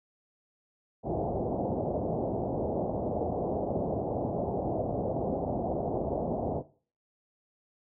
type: low-pass noise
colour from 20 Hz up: white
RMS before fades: -31 dBFS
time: 1.03-6.63 s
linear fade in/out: 50 ms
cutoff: 750 Hz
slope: 48 dB/octave
effects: noise-tail reverb RT60 0.4 s tail -17 dB re dry + high-pass 60 Hz 12 dB/octave